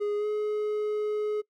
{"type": "tone with pitch glide", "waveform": "triangle", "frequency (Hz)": [414.1, 422.6], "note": ["G#4", "G#4"], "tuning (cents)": [-5, 30], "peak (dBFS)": -24, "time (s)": [0, 1.42], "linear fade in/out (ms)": 20, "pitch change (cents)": 35, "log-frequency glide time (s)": [0.17, 0.26], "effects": ["noise-tail reverb RT60 0.1 s tail -23 dB re dry"]}